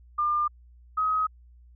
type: tone pair in turn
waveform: sine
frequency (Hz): 1200 / 1266.2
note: D6 / D#6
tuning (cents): +37 / +30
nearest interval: minor second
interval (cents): 93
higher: second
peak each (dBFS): -22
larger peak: neither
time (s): 0.18-0.48 / 0.97-1.27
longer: neither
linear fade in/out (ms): 10
effects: added 60 Hz sine -50 dBFS peak until 1.75 s